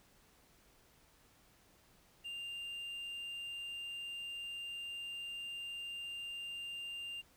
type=tone; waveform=triangle; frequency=2794 Hz; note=F7; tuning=in tune; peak=-40 dBFS; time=2.24-7.22 s; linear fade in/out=20 ms; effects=pink hiss -67 dBFS RMS until 7.36 s